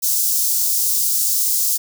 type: high-pass noise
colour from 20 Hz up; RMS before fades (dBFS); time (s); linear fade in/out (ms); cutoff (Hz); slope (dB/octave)
white; -18; 0.02-1.78; 20; 5200; 24
effects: none